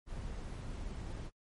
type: noise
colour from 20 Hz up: brown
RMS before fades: -42 dBFS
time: 0.06-1.31 s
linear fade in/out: 50 ms
effects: noise-tail reverb RT60 0.1 s tail -24 dB re dry + MP3 48 kbps